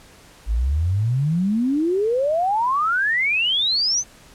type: exponential sweep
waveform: sine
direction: up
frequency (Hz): 50.5 to 6340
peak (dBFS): -17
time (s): 0.46-4.04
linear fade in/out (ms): 50
effects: pink hiss -48 dBFS RMS until 4.34 s + low-pass 11000 Hz 12 dB/octave